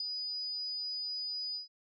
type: tone with ADSR envelope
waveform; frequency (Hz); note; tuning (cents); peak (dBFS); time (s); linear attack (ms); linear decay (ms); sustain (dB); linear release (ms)
sine; 4952; D#8; -9; -31; 0-1.68; 4; 9; -4; 130
effects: none